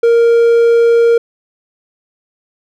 triangle tone, 466.2 Hz, A#4, in tune, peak -4 dBFS, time 0.03-1.18 s, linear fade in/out 5 ms, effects none

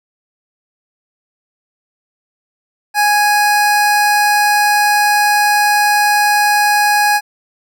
25% pulse tone, 830 Hz, G#5, 1 cent flat, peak -6 dBFS, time 2.94-7.21 s, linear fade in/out 50 ms, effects none

